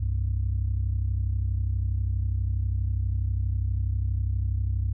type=tone pair together; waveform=sine; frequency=64.49 / 96.8 Hz; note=C2 / G2; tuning=-24 / -21 cents; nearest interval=perfect fifth; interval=703 cents; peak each=-25 dBFS; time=0-4.93 s; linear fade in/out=10 ms; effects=tanh soft clip ceiling -18 dBFS